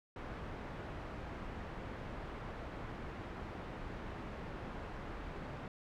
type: low-pass noise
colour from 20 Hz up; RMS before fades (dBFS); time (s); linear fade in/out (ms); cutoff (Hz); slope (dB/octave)
pink; -45; 0.16-5.68; 2; 1700; 12
effects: none